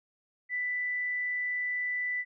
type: tone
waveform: sine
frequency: 1984 Hz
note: B6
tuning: 7 cents sharp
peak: -29 dBFS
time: 0.49-2.25 s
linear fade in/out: 50 ms
effects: none